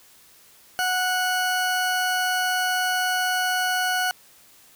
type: tone pair together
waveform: 40% pulse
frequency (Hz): 736 / 1472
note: F#5 / F#6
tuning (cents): -9 / -9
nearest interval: octave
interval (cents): 1200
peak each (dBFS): -24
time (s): 0.79-4.11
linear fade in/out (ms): 0
effects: white hiss -53 dBFS RMS until 4.75 s